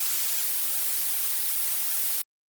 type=noise with flanger; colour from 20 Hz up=blue; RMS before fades=-26 dBFS; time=0-2.22 s; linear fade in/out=5 ms; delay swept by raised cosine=1.2 to 5.9 ms; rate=2.6 Hz; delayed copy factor=+0.95; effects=Opus 48 kbps